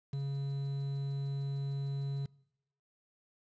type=tone with quantisation; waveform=triangle; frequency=138.7 Hz; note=C#3; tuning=1 cent sharp; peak=-31 dBFS; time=0.13-2.26 s; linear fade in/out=5 ms; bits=9; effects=noise-tail reverb RT60 0.8 s tail -23 dB re dry + resampled to 16000 Hz